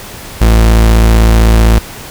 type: tone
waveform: 40% pulse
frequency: 55.8 Hz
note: A1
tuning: 25 cents sharp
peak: -3 dBFS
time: 0.41-1.79 s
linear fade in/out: 5 ms
effects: pink hiss -28 dBFS RMS until 2.1 s